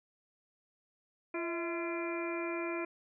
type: harmonic tone with a mistuned harmonic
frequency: 341.4 Hz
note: F4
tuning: 39 cents flat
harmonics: 1 / 2 / 3 / 4 / 5 / 6 / 7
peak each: -36 / -42 / -44 / -46 / -50 / -49 / -42 dBFS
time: 1.34-2.85 s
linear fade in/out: 5 ms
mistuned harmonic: 2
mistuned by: -77 cents
effects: none